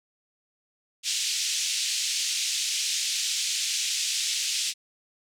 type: band-pass noise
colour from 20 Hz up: white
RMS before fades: -28 dBFS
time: 1.03-4.74 s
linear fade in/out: 50 ms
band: 2600 to 7400 Hz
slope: 24 dB/octave
effects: none